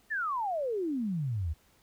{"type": "exponential sweep", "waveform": "sine", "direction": "down", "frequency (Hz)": [1832, 72.2], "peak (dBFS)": -29, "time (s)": [0.1, 1.54], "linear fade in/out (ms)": 20, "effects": ["pink hiss -65 dBFS RMS until 1.82 s"]}